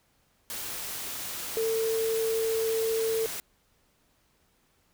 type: tone in noise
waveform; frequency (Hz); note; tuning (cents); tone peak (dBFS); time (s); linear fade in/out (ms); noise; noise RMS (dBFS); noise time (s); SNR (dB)
sine; 448.1; A4; +32; -25; 1.57-3.26; 0; white; -36; 0.5-3.4; +8
effects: pink hiss -68 dBFS RMS until 4.93 s